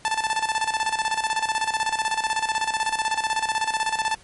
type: tone with tremolo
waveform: sawtooth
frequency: 880 Hz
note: A5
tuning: in tune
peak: -16 dBFS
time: 0.05-4.15 s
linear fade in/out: 0 ms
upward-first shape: square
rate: 16 Hz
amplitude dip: 70%
effects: pink hiss -51 dBFS RMS until 4.23 s + MP3 48 kbps